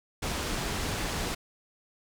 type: low-pass noise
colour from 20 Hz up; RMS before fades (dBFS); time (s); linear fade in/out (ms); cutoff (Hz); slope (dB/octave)
pink; -32; 0.22-1.35; 10; 8700; 12
effects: none